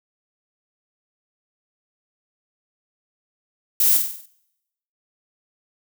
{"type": "noise with echo", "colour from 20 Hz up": "violet", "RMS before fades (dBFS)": -17, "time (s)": [3.8, 3.97], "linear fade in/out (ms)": 2, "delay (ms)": 48, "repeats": 6, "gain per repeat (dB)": -5, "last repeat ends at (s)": 4.258, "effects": ["noise-tail reverb RT60 0.9 s tail -24 dB re dry"]}